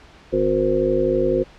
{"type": "harmonic tone", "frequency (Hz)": 51.91, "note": "G#1", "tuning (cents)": 0, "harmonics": [1, 3, 5, 7, 9, 10], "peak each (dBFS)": [-29, -30, -26, -20, -24, -21], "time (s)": [0.32, 1.44], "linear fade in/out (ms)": 20, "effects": ["pink hiss -47 dBFS RMS until 1.58 s", "low-pass 4000 Hz 12 dB/octave"]}